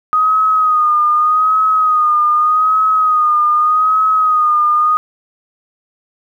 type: tone with vibrato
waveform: sine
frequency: 1244.5 Hz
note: D#6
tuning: in tune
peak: -9 dBFS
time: 0.13-4.97 s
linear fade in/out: 0 ms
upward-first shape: sine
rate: 0.83 Hz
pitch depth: 49 cents each way
effects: 8-bit

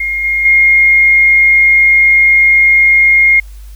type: tone with level steps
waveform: sine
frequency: 2136 Hz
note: C7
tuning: 35 cents sharp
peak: -13 / -10 / -4 dBFS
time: 0-3.4 s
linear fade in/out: 5 ms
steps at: 0.24 / 0.45 s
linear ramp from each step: 5 ms
effects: added 50 Hz sine -28 dBFS peak until 3.75 s + white hiss -46 dBFS RMS until 3.75 s

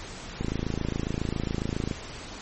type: click train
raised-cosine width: 3 ms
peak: -15 dBFS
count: 42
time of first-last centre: 0.41-1.912 s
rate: 27.3 Hz
effects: pink hiss -40 dBFS RMS until 2.41 s + MP3 32 kbps

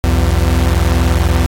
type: tone pair together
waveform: 40% pulse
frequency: 63.64 / 84.1 Hz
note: C2 / E2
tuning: -47 / +35 cents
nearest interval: perfect fourth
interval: 482 cents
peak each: -12 dBFS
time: 0.04-1.46 s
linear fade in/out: 0 ms
effects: AAC 48 kbps

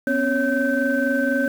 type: tone cluster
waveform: sine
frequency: 249.7 / 273.7 / 555 / 1542 Hz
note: B3 / C#4 / C#5 / G6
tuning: +19 / -22 / +2 / -29 cents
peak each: -23 dBFS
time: 0.07-1.48 s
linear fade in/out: 2 ms
effects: tanh soft clip ceiling -9 dBFS + 7-bit

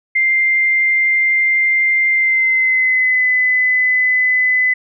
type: tone with pitch glide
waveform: sine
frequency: 2096 to 2011 Hz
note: C7 to B6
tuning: +2 to +31 cents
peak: -11 dBFS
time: 0.15-4.74 s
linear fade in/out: 10 ms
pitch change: -71 cents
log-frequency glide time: 2.11-3.26 s
effects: none

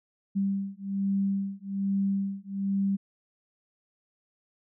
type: beating tone pair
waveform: sine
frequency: 196 / 197.2 Hz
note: G3 / G3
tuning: 0 / +11 cents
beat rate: 1.2 Hz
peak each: -29 dBFS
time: 0.35-2.97 s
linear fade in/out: 20 ms
effects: none

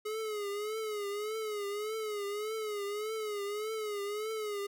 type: tone with vibrato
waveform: square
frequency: 421.6 Hz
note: G#4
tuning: 26 cents sharp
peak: -35 dBFS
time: 0.05-4.67 s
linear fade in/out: 10 ms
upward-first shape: triangle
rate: 1.7 Hz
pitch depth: 95 cents each way
effects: none

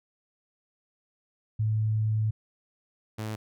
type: tone pair in turn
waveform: sine / sawtooth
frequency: 108.7 / 108.7 Hz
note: A2 / A2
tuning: -21 / -21 cents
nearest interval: unison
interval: 0 cents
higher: neither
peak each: -23 / -28 dBFS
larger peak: first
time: 1.59-2.31 / 3.18-3.36 s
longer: first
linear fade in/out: 10 ms
effects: none

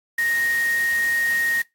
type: tone in noise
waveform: sine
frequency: 1864.7 Hz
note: A#6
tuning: in tune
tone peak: -19 dBFS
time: 0.18-1.62 s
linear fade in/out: 5 ms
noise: white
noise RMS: -34 dBFS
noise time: 0.18-1.62 s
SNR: +12 dB
effects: noise-tail reverb RT60 0.2 s tail -22 dB re dry + AAC 64 kbps

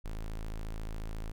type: tone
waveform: square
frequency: 27.07 Hz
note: A0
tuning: 27 cents flat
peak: -36 dBFS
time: 0.04-1.32 s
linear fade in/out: 10 ms
effects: none

